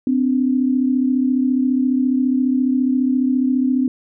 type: tone pair together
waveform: sine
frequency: 255.4 / 290 Hz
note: C4 / D4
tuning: -42 / -22 cents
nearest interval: major second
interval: 220 cents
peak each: -15 / -21 dBFS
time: 0.07-3.88 s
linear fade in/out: 2 ms
effects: none